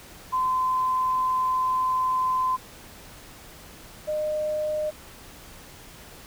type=tone pair in turn; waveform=sine; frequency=1027 / 610.7 Hz; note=C6 / D#5; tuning=-33 / -32 cents; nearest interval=major sixth; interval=899 cents; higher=first; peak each=-21 / -24 dBFS; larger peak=first; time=0.32-2.57 / 4.07-4.91 s; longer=first; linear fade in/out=20 ms; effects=pink hiss -46 dBFS RMS until 6.26 s